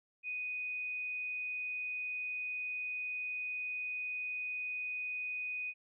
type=tone; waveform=sine; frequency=2489 Hz; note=D#7; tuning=in tune; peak=-36 dBFS; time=0.23-5.74 s; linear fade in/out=50 ms; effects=none